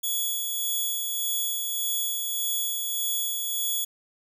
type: tone with tremolo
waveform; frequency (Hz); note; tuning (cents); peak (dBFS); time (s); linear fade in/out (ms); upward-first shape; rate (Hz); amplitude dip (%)
5% pulse; 3384; G#7; +32; -17; 0.03-3.85; 10; sine; 1.7; 30
effects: none